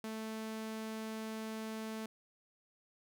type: tone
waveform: sawtooth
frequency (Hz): 220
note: A3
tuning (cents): 0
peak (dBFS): -36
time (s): 0.04-2.06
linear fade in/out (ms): 2
effects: none